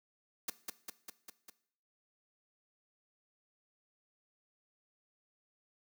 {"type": "noise with echo", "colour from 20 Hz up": "white", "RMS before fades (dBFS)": -36, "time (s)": [0.48, 0.5], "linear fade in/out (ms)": 5, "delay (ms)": 200, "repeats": 5, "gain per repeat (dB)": -3, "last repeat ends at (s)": 1.5, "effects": ["noise-tail reverb RT60 0.6 s tail -17 dB re dry", "high-pass 150 Hz 12 dB/octave"]}